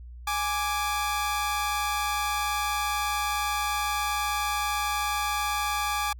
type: tone pair together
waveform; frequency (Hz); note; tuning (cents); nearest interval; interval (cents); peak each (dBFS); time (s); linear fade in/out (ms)
sawtooth; 830.6 / 1174.7; G#5 / D6; 0 / 0; tritone; 600; -25; 0.27-6.13; 5
effects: added 60 Hz sine -40 dBFS peak until 6.19 s